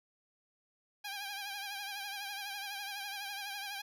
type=tone with vibrato; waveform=10% pulse; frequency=804 Hz; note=G5; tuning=44 cents sharp; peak=-31 dBFS; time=1.04-3.82 s; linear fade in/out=10 ms; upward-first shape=triangle; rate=12 Hz; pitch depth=70 cents each way; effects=none